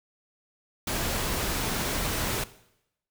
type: noise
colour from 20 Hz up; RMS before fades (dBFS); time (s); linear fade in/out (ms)
pink; -29; 0.87-2.44; 5
effects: noise-tail reverb RT60 0.8 s tail -17 dB re dry